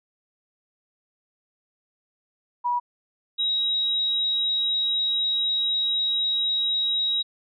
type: tone pair in turn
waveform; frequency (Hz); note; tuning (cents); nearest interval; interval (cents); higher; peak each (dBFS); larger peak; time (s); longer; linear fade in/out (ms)
sine; 970 / 3824; B5 / A#7; -31 / +43; 2 octaves; 2374; second; -21; neither; 2.64-2.8 / 3.38-7.23; second; 20
effects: none